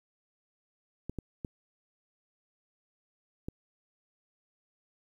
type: clicks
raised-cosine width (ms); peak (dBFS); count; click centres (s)
3; -23; 4; 1.096 / 1.187 / 1.448 / 3.485
effects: 10-bit